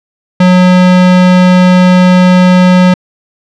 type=tone; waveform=square; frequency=182 Hz; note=F#3; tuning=28 cents flat; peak=-3 dBFS; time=0.4-2.94 s; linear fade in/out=5 ms; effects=low-pass 4000 Hz 12 dB/octave